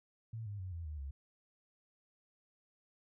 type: tone with pitch steps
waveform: sine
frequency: 112.8 / 102.25 / 92.69 / 84.02 / 76.16 / 69.04 Hz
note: A2 / G#2 / F#2 / E2 / D#2 / C#2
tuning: +44 / -26 / +4 / +34 / -36 / -6 cents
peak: -40 dBFS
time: 0.33-1.11 s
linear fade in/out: 5 ms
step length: 130 ms
effects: none